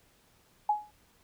sine tone with exponential decay, 840 Hz, G#5, 19 cents sharp, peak -20 dBFS, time 0.69-0.91 s, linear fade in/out 5 ms, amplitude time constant 46 ms, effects pink hiss -65 dBFS RMS until 1.23 s

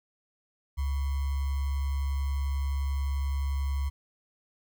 sine tone with sample-and-hold, 69.3 Hz, C#2, in tune, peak -26 dBFS, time 0.77-3.9 s, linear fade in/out 20 ms, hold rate 1050 Hz, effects none

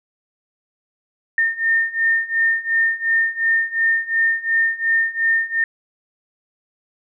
sine beating tone pair, 1817 / 1819.8 Hz, A#6 / A#6, -45 / -42 cents, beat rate 2.8 Hz, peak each -20 / -18 dBFS, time 1.38-5.64 s, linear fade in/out 2 ms, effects none

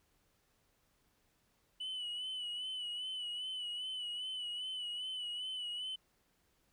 sine tone with vibrato, 2976 Hz, F#7, 9 cents sharp, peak -36 dBFS, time 1.8-5.96 s, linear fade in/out 10 ms, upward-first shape sine, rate 2.5 Hz, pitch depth 50 cents each way, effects tanh soft clip ceiling -37 dBFS + pink hiss -75 dBFS RMS until 6.72 s

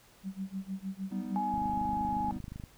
sine tone with tremolo, 192.1 Hz, G3, 35 cents flat, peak -32 dBFS, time 0.23-1.44 s, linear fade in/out 50 ms, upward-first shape sine, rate 6.5 Hz, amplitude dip 95%
triangle chord, G augmented, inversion none, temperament equal, 196 / 246.9 / 311.1 Hz, G3 / B3 / D#4, 0 / 0 / 0 cents, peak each -37 / -37 / -42 dBFS, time 1.11-2.39 s, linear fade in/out 10 ms
sine tone, 839 Hz, G#5, 17 cents sharp, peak -30 dBFS, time 1.36-2.31 s, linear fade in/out 0 ms
click train, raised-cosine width 5 ms, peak -29 dBFS, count 29, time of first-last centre 1.54-2.638 s, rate 25.5 Hz
effects pink hiss -60 dBFS RMS until 2.77 s

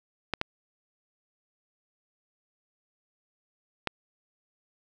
clicks, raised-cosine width 0.3 ms, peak -11 dBFS, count 3, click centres 0.337 / 0.414 / 3.873 s, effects none

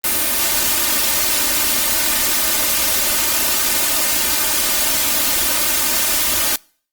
white noise with comb filter, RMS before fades -17 dBFS, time 0.04-6.56 s, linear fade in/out 2 ms, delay 3.3 ms, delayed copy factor +0.95, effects noise-tail reverb RT60 0.5 s tail -26 dB re dry + Opus 32 kbps

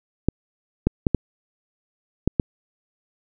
clicks, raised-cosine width 3 ms, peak -4 dBFS, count 6, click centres 0.286 / 0.87 / 1.068 / 1.147 / 2.276 / 2.398 s, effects none

